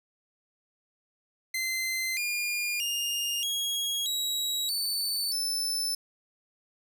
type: tone with pitch steps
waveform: sawtooth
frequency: 2069 / 2418 / 2826 / 3303 / 3861 / 4513 / 5274 Hz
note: C7 / D7 / F7 / G#7 / B7 / C#8 / E8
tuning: -20 / +50 / +20 / -10 / -40 / +30 / 0 cents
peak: -25 dBFS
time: 1.54-5.95 s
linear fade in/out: 5 ms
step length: 630 ms
effects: none